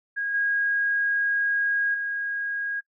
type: tone with level steps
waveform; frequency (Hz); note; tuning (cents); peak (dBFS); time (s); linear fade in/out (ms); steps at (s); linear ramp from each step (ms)
sine; 1638; G#6; -24; -25 / -21 / -26; 0.16-2.81; 20; 0.34 / 1.94; 5
effects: noise-tail reverb RT60 0.1 s tail -20 dB re dry